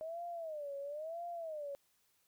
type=tone with vibrato; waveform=sine; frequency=622 Hz; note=D#5; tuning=1 cent flat; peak=-40 dBFS; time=0.01-1.75 s; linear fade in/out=0 ms; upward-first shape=sine; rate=0.99 Hz; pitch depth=190 cents each way; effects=white hiss -75 dBFS RMS until 2.27 s